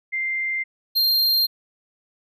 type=tone pair in turn; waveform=sine / square; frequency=2093 / 4191 Hz; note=C7 / C8; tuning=0 / +2 cents; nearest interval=octave; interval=1202 cents; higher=second; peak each=-22 / -17 dBFS; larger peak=second; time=0.12-0.64 / 0.95-1.47 s; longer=neither; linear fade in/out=20 ms; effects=none